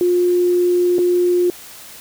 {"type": "tone with dropouts", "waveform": "sine", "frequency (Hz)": 355, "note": "F4", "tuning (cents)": 28, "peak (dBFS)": -12, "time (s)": [0.01, 1.5], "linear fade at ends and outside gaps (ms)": 1, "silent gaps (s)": [0.983, 0.989], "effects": ["white hiss -38 dBFS RMS until 2 s"]}